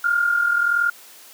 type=tone pair together; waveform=sine; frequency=1403 / 1444.1 Hz; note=F6 / F#6; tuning=+8 / -42 cents; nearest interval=unison; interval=50 cents; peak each=-17 / -24 dBFS; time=0.04-0.9 s; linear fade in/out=5 ms; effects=white hiss -45 dBFS RMS until 1.33 s + high-pass 300 Hz 12 dB/octave